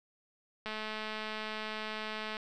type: click train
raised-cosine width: 0.3 ms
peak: -23 dBFS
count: 370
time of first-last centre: 0.66-2.368 s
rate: 216 Hz
effects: none